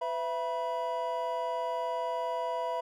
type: tone cluster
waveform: triangle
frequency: 504 / 667 / 975 Hz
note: B4 / E5 / B5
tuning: +35 / +20 / -23 cents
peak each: -35 / -32 / -32 dBFS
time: 0.01-2.81 s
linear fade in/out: 10 ms
effects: none

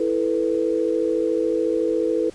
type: chord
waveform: sine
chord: E suspended fourth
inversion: none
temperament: equal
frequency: 329.6 / 440 / 493.9 Hz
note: E4 / A4 / B4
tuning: 0 / 0 / 0 cents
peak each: -23 dBFS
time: 0-2.3 s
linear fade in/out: 5 ms
effects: pink hiss -48 dBFS RMS until 2.34 s + resampled to 22050 Hz

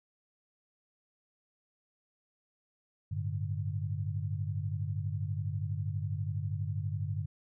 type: chord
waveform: sine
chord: G suspended second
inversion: none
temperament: just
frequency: 98 / 110.25 / 147 Hz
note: G2 / A2 / D3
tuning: 0 / +4 / +2 cents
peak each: -34 / -38 / -37 dBFS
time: 3.11-7.26 s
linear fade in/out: 10 ms
effects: none

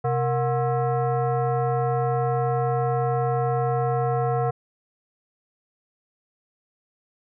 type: tone with frequency modulation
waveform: sine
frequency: 129.9 Hz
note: C3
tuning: 12 cents flat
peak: -20 dBFS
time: 0.04-4.51 s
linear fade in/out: 10 ms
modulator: 597 Hz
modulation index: 1.3
effects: none

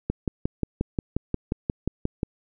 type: click train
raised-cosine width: 3 ms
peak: -11 dBFS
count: 13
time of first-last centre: 0.1-2.231 s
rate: 5.63 Hz
effects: none

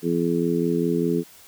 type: harmonic tone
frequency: 85 Hz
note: F2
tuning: 46 cents flat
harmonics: 2 / 3 / 4 / 5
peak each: -25 / -25 / -25 / -25 dBFS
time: 0.02-1.24 s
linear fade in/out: 50 ms
effects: white hiss -49 dBFS RMS until 1.47 s

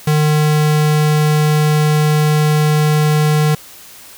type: tone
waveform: square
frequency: 151.8 Hz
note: D#3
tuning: 42 cents flat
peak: -11 dBFS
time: 0.07-3.55 s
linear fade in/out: 5 ms
effects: white hiss -38 dBFS RMS until 4.17 s

